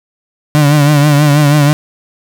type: tone with vibrato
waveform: 35% pulse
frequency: 146.83 Hz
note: D3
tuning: in tune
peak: -4 dBFS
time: 0.55-1.73 s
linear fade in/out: 0 ms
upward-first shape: triangle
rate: 6.2 Hz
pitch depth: 72 cents each way
effects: none